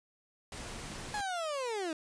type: noise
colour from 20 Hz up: pink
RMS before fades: -43 dBFS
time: 0.52-1.21 s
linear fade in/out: 2 ms
type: linear sweep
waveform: 30% pulse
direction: down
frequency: 852 to 304.3 Hz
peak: -31 dBFS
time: 1.14-1.93 s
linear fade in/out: 2 ms
effects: resampled to 22050 Hz